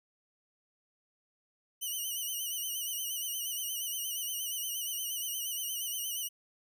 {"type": "tone with vibrato", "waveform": "5% pulse", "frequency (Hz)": 2968, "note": "F#7", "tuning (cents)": 5, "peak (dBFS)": -26, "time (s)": [1.81, 6.29], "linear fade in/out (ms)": 20, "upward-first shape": "sine", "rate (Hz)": 8.5, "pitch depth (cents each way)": 70, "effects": []}